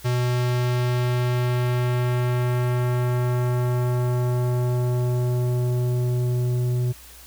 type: tone with low-pass filter sweep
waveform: square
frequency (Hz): 123.47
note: B2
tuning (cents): 0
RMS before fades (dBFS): -22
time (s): 0.04-6.93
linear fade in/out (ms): 20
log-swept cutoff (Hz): 7100 to 310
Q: 0.78
effects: added 60 Hz sine -48 dBFS peak until 7.26 s + white hiss -46 dBFS RMS until 7.26 s